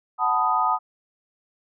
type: chord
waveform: sine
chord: B dominant seventh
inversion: second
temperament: equal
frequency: 740 / 880 / 987.8 / 1244.5 Hz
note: F#5 / A5 / B5 / D#6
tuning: 0 / 0 / 0 / 0 cents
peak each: -26 / -24 / -26 / -22 dBFS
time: 0.18-0.79 s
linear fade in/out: 50 ms
effects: none